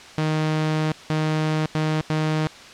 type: tone bursts at uneven times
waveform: sawtooth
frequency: 155.56 Hz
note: D#3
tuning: in tune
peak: -16 dBFS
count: 4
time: 0.18-0.92 / 1.1-1.66 / 1.75-2.01 / 2.1-2.47 s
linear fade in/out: 0 ms
effects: white hiss -42 dBFS RMS until 2.73 s + low-pass 5000 Hz 12 dB/octave